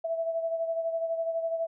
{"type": "beating tone pair", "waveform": "sine", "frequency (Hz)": [658, 670], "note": ["E5", "E5"], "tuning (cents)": [-3, 28], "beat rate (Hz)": 12, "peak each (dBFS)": [-28, -36], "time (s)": [0.04, 1.67], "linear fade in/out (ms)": 10, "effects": []}